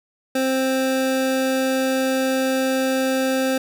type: tone pair together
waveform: square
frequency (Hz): 263 / 526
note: C4 / C5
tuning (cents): +9 / +9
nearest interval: octave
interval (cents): 1200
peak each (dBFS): -22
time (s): 0.35-3.58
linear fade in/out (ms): 5
effects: none